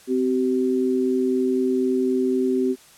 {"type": "tone pair together", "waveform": "sine", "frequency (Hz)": [258.3, 382.2], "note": ["C4", "G4"], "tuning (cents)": [-22, -44], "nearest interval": "perfect fifth", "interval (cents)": 678, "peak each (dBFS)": -21, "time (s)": [0.07, 2.76], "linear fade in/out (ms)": 50, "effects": ["white hiss -50 dBFS RMS until 2.97 s", "low-pass 11000 Hz 12 dB/octave"]}